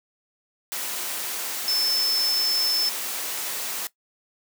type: tone in noise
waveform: sine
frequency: 5274 Hz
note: E8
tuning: in tune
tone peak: -21 dBFS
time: 1.68-2.89 s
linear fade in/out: 0 ms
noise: white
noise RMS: -30 dBFS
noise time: 0.72-3.87 s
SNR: +6 dB
effects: noise-tail reverb RT60 0.1 s tail -18 dB re dry + high-pass 300 Hz 12 dB/octave